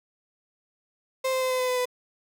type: tone with pitch steps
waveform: 35% pulse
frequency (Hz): 523.3 / 519.1 / 514.9 / 510.8 / 506.6 / 502.6 / 498.5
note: C5 / C5 / C5 / C5 / B4 / B4 / B4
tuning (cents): 0 / -14 / -28 / -42 / +44 / +30 / +16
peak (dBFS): -22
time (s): 1.24-1.856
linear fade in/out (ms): 10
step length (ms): 88
effects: none